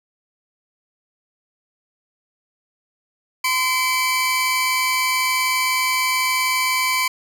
sawtooth tone pair together, 1027 / 2306 Hz, C6 / D7, -33 / -32 cents, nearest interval octave + major second, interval 1401 cents, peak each -17 dBFS, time 3.44-7.08 s, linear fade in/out 5 ms, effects none

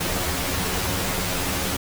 pink noise with comb filter, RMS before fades -25 dBFS, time 0-1.77 s, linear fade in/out 10 ms, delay 11 ms, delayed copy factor +0.9, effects none

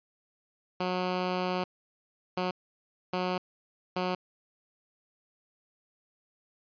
10% pulse tone bursts at uneven times, 182.3 Hz, F#3, 25 cents flat, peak -20 dBFS, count 4, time 0.8-1.64 / 2.37-2.51 / 3.13-3.38 / 3.96-4.15 s, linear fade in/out 5 ms, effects resampled to 11025 Hz

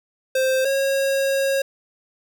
square tone pair in turn, 523.3 / 544.8 Hz, C5 / C#5, 0 / -30 cents, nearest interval minor second, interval 70 cents, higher second, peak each -18 / -19 dBFS, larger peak first, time 0.35-0.65 / 0.65-1.62 s, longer second, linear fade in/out 5 ms, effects none

